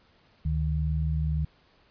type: tone pair together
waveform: sine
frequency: 72.87 / 154.4 Hz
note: D2 / D#3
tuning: -13 / -13 cents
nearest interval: octave + minor second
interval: 1300 cents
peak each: -26 / -28 dBFS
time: 0.45-1.45 s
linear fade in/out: 5 ms
effects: pink hiss -62 dBFS RMS until 1.9 s + resampled to 11025 Hz